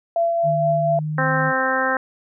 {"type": "tone with tremolo", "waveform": "sine", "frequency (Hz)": 676, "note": "E5", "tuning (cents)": 43, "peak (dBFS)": -15, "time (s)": [0.16, 0.99], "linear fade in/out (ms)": 2, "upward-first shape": "triangle", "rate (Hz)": 4.2, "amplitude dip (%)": 35}
{"type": "tone with pitch glide", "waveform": "sine", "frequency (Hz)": [153.3, 154.28], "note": ["D#3", "D#3"], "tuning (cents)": [-25, -14], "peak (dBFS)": -22, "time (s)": [0.43, 1.53], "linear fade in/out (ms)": 50, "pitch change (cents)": 11, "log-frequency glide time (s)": [1.17, 1.3]}
{"type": "harmonic tone", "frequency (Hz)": 261.6, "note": "C4", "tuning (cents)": 0, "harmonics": [1, 2, 3, 4, 5, 6, 7], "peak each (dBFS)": [-29, -24, -26, -26, -26, -23, -26], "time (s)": [1.18, 1.97], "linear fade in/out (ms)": 2}
{"effects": []}